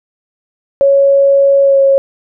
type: tone with pitch glide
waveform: sine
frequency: 554.4 to 546.8 Hz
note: C#5 to C#5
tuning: 0 to -24 cents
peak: -5 dBFS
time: 0.81-1.98 s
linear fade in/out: 0 ms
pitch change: -24 cents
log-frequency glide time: 1.62-1.79 s
effects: none